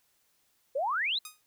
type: exponential sweep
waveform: sine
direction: up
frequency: 503 to 4200 Hz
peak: -27 dBFS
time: 0.75-1.19 s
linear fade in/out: 10 ms
type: tone with exponential decay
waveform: 5% pulse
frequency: 1244.5 Hz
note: D#6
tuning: in tune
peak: -26 dBFS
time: 1.25-1.42 s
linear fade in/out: 2 ms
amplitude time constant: 36 ms
effects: white hiss -71 dBFS RMS until 1.46 s